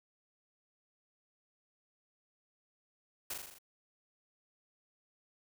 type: noise with echo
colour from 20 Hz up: white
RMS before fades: -39 dBFS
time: 3.3-3.34 s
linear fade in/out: 5 ms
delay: 41 ms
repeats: 6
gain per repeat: -3 dB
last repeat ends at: 3.586 s
effects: none